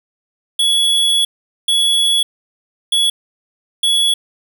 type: tone bursts at uneven times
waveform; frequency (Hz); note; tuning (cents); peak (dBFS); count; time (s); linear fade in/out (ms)
square; 3377; G#7; +28; -12; 4; 0.59-1.25 / 1.68-2.23 / 2.92-3.1 / 3.83-4.14; 5
effects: none